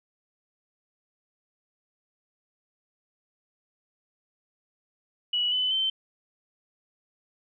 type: tone with pitch steps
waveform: sine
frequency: 2936 / 3013 / 3093 Hz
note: F#7 / F#7 / G7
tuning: -14 / +31 / -24 cents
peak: -23 dBFS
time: 5.33-5.9 s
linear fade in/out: 5 ms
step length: 190 ms
effects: none